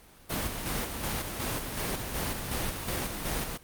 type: noise with tremolo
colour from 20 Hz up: pink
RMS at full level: -31 dBFS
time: 0.29-3.58 s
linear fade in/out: 20 ms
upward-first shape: square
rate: 2.7 Hz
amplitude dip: 40%
effects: pink hiss -55 dBFS RMS until 3.63 s + Opus 32 kbps

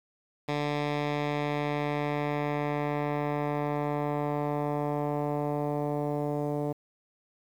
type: tone with low-pass filter sweep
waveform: 10% pulse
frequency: 146.83 Hz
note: D3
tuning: in tune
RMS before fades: -30 dBFS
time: 0.48-6.73 s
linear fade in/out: 10 ms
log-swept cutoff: 3900 to 580 Hz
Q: 1
effects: 9-bit

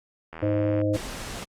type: click train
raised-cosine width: 0.5 ms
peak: -23 dBFS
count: 40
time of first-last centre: 0.33-0.814 s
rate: 80.5 Hz
type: harmonic tone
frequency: 103.83 Hz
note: G#2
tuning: in tune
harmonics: 1 / 3 / 5 / 6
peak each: -26 / -25 / -27 / -31 dBFS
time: 0.42-0.97 s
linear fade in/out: 10 ms
type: noise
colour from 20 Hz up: pink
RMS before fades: -35 dBFS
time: 0.93-1.45 s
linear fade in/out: 20 ms
effects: low-pass 10000 Hz 12 dB/octave + Opus 48 kbps

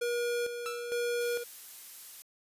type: tone with tremolo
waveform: square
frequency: 478.6 Hz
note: A#4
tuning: 46 cents sharp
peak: -30 dBFS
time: 0.01-1.44 s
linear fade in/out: 10 ms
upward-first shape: square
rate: 1.1 Hz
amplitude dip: 55%
type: tone with exponential decay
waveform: sawtooth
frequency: 1323 Hz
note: E6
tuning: 6 cents sharp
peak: -30 dBFS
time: 0.66-1.01 s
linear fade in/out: 0 ms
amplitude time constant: 76 ms
type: noise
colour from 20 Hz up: blue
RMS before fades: -46 dBFS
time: 1.21-2.22 s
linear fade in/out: 0 ms
effects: resampled to 32000 Hz

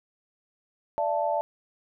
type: chord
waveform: sine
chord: D suspended second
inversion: none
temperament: equal with one note detuned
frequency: 587.3 / 674.7 / 880 Hz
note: D5 / E5 / A5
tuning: 0 / +40 / 0 cents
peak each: -28 dBFS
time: 0.98-1.41 s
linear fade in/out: 0 ms
effects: none

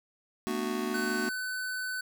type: chord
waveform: square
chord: B minor seventh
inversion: third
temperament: just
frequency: 222.2 / 246.9 / 296.3 / 370.4 Hz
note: A3 / B3 / D4 / F#4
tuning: +17 / 0 / +15 / +2 cents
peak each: -36 / -37 / -39 / -35 dBFS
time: 0.47-1.29 s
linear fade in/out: 0 ms
type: tone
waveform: square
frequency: 1507 Hz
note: F#6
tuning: 31 cents sharp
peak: -33 dBFS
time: 0.94-2.01 s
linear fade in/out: 5 ms
effects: none

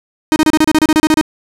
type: tone bursts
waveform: 45% pulse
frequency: 311.1 Hz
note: D#4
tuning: in tune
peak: -7 dBFS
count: 13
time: 0.32-1.212 s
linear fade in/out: 0 ms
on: 40 ms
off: 31 ms
effects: low-pass 12000 Hz 12 dB/octave

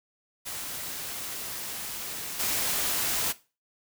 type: noise with level steps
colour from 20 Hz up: white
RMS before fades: -36 / -28 dBFS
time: 0.45-3.33 s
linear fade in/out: 20 ms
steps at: 2.39 s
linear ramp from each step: 10 ms
effects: noise-tail reverb RT60 0.3 s tail -17 dB re dry

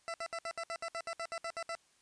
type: tone bursts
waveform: 20% pulse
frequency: 669 Hz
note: E5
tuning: 25 cents sharp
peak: -32 dBFS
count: 14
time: 0.08-1.751 s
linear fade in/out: 0 ms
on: 59 ms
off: 65 ms
effects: white hiss -69 dBFS RMS until 2.01 s + resampled to 22050 Hz

